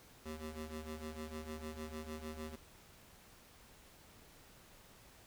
20% pulse ring-modulated tone, 155.4 Hz, D#3, 2 cents flat, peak -36 dBFS, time 0.25-2.56 s, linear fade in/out 10 ms, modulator 81 Hz, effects pink hiss -61 dBFS RMS until 5.26 s

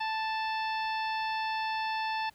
harmonic tone, 880 Hz, A5, in tune, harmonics 1 / 2 / 3 / 4 / 5 / 6, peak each -31 / -38 / -39 / -44 / -45 / -48 dBFS, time 0-2.3 s, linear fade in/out 10 ms, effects pink hiss -63 dBFS RMS until 2.34 s

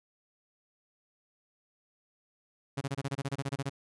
sawtooth tone bursts, 138 Hz, C#3, 7 cents flat, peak -27 dBFS, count 14, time 2.77-3.696 s, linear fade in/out 10 ms, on 42 ms, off 26 ms, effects resampled to 24000 Hz

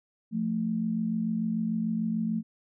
sine tone pair together, 175 / 221.8 Hz, F3 / A3, +4 / +14 cents, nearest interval major third, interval 410 cents, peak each -32 / -27 dBFS, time 0.31-2.43 s, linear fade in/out 50 ms, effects none

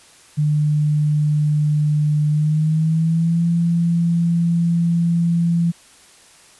sine tone with pitch glide, 150 to 169.34 Hz, D3 to E3, +37 to +47 cents, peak -14 dBFS, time 0.37-5.72 s, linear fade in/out 20 ms, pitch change +210 cents, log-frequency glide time 2.29-3.44 s, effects white hiss -48 dBFS RMS until 6.59 s + resampled to 24000 Hz

